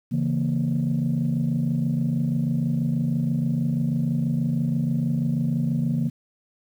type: chord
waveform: sine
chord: A# diminished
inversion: first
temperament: equal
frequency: 138.59 / 164.81 / 233.1 Hz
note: C#3 / E3 / A#3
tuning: 0 / 0 / 0 cents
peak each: -24 dBFS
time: 0.11-6.1 s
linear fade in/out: 20 ms
effects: tanh soft clip ceiling -15 dBFS + 9-bit